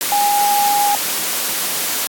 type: tone in noise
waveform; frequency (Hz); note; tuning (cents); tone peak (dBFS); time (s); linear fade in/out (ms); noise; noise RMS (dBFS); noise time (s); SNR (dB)
sine; 818; G#5; -26; -13; 0.12-0.95; 0; white; -20; 0.01-2.07; +4
effects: high-pass 200 Hz 12 dB/octave + AAC 64 kbps